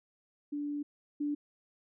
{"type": "tone pair in turn", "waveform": "sine", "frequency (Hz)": [291.3, 292.4], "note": ["D4", "D4"], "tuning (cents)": [-14, -7], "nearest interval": "unison", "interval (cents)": 7, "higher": "second", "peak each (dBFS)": [-33, -30], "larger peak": "second", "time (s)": [[0.52, 0.83], [1.2, 1.35]], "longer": "first", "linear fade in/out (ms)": 10, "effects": []}